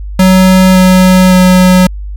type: tone with pitch steps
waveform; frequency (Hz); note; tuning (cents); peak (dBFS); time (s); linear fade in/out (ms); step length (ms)
square; 186.6 / 185.1 / 183.61; F#3 / F#3 / F#3; +15 / +1 / -13; -3; 0.19-1.87; 5; 560
effects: added 50 Hz sine -18 dBFS peak until 2.16 s